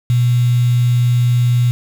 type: tone with quantisation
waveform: sine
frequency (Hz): 122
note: B2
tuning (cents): -21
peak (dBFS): -10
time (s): 0.1-1.71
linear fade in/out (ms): 0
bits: 5
effects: none